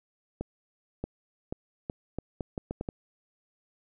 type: accelerating click train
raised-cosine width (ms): 2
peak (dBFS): -19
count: 10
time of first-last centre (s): 0.41-2.888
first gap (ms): 630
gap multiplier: 0.77
effects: none